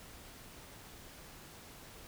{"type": "silence", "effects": ["pink hiss -53 dBFS RMS until 2.07 s"]}